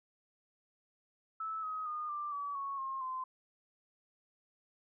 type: tone with pitch steps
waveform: sine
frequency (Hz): 1308 / 1264.9 / 1223.2 / 1182.9 / 1144 / 1106.3 / 1069.8 / 1034.6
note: E6 / D#6 / D#6 / D6 / D6 / C#6 / C6 / C6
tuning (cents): -14 / +28 / -30 / +12 / -46 / -4 / +38 / -20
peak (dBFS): -36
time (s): 1.4-3.24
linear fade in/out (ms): 5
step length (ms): 230
effects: none